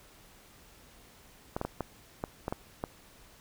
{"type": "clicks", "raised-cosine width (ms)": 1, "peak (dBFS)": -18, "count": 8, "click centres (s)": [1.565, 1.614, 1.65, 1.807, 2.239, 2.481, 2.525, 2.839], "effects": ["pink hiss -57 dBFS RMS until 3.4 s"]}